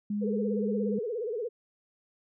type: tone with pitch glide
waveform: sine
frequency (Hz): 206.8 to 205.3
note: G#3 to G#3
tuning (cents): -7 to -20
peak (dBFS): -28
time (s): 0.1-0.99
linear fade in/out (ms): 5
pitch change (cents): -13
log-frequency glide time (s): 0.42-0.87
type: tone with vibrato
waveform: sine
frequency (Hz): 454.3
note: A#4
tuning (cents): -45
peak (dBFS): -30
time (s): 0.21-1.49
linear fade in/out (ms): 20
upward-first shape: sine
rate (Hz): 17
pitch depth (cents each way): 160
effects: none